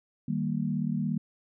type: chord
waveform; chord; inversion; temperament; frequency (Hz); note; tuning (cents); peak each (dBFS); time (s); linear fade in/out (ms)
sine; Eb major; none; equal; 155.56 / 196 / 233.1; Eb3 / G3 / Bb3; 0 / 0 / 0; -31; 0.28-1.18; 5
effects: none